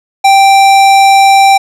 sine tone with hard clipping, 784 Hz, G5, in tune, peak -4 dBFS, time 0.24-1.58 s, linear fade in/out 10 ms, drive 17 dB, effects none

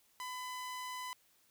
sawtooth tone, 1005 Hz, B5, 30 cents sharp, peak -37 dBFS, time 0.2-1.13 s, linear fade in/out 0 ms, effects white hiss -70 dBFS RMS until 1.5 s

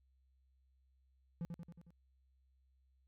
triangle tone with echo, 169.8 Hz, F3, 48 cents flat, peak -36 dBFS, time 1.41-1.45 s, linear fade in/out 0 ms, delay 91 ms, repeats 5, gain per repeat -4 dB, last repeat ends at 1.905 s, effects added 65 Hz sine -70 dBFS peak until 3.07 s

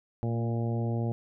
harmonic tone with a mistuned harmonic, 116.54 Hz, A#2, in tune, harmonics 1 / 2 / 3 / 4 / 5 / 6 / 7, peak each -28 / -34 / -38 / -40 / -42 / -44 / -45 dBFS, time 0.23-1.12 s, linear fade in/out 0 ms, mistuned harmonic 2, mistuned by -19 cents, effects none

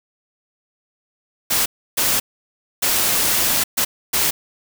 white noise bursts at uneven times, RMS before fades -18 dBFS, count 5, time 1.5-1.66 / 1.97-2.2 / 2.82-3.64 / 3.77-3.85 / 4.13-4.31 s, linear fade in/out 10 ms, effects none

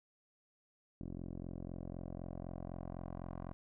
10% pulse tone with low-pass filter sweep, 43.95 Hz, F1, 12 cents sharp, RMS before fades -45 dBFS, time 1.01-3.53 s, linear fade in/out 0 ms, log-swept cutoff 370 to 1000 Hz, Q 1.6, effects none

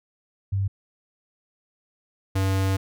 sine / square tone pair in turn, 98 / 96.09 Hz, G2 / G2, 0 / -34 cents, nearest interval unison, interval 34 cents, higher first, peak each -21 / -21 dBFS, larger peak neither, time 0.52-0.68 / 2.35-2.77 s, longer second, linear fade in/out 10 ms, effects none

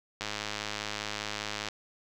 click train, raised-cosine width 0.2 ms, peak -16 dBFS, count 156, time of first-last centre 0.21-1.686 s, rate 105 Hz, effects none

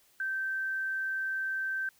sine tone, 1555 Hz, G6, 14 cents flat, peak -30 dBFS, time 0.2-1.89 s, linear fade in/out 2 ms, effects white hiss -65 dBFS RMS until 1.99 s

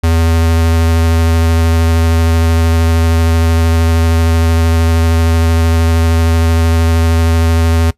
square tone with vibrato, 82.41 Hz, E2, in tune, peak -9 dBFS, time 0.03-7.91 s, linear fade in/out 10 ms, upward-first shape square, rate 13 Hz, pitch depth 9 cents each way, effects noise-tail reverb RT60 0.1 s tail -18 dB re dry + resampled to 32000 Hz

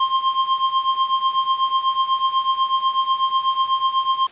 square tone with tremolo, 1058 Hz, C6, 19 cents sharp, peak -14 dBFS, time 0-4.27 s, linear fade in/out 5 ms, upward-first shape triangle, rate 8.1 Hz, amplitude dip 85%, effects white hiss -42 dBFS RMS until 4.31 s + resampled to 8000 Hz

